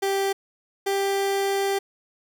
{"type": "tone pair in turn", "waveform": "30% pulse", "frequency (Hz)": [392, 394.2], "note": ["G4", "G4"], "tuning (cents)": [0, 10], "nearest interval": "unison", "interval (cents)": 10, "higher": "second", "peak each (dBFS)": -19, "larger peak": "neither", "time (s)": [[0.02, 0.33], [0.86, 1.79]], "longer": "second", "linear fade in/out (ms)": 10, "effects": []}